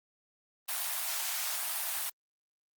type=high-pass noise; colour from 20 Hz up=white; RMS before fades=-34 dBFS; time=0.68-2.1 s; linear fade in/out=10 ms; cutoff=620 Hz; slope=96 dB/octave; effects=Opus 32 kbps